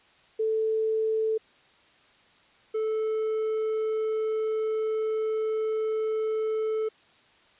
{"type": "tone pair in turn", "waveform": ["sine", "triangle"], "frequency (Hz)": [440, 437.2], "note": ["A4", "A4"], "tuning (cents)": [0, -11], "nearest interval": "unison", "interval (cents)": 11, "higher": "first", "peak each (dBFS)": -23, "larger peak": "neither", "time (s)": [[0.39, 1.38], [2.74, 6.89]], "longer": "second", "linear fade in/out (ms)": 10, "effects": ["white hiss -59 dBFS RMS until 7.59 s", "resampled to 8000 Hz"]}